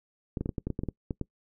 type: clicks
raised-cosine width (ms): 3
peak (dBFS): -18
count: 12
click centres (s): 0.372 / 0.41 / 0.459 / 0.492 / 0.582 / 0.67 / 0.703 / 0.791 / 0.835 / 0.887 / 1.108 / 1.213
effects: noise-tail reverb RT60 0.1 s tail -23 dB re dry